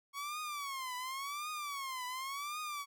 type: tone with vibrato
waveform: sawtooth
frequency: 1108.7 Hz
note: C#6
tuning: in tune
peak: -35 dBFS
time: 0.13-2.86 s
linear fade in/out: 50 ms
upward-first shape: triangle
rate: 0.91 Hz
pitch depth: 200 cents each way
effects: none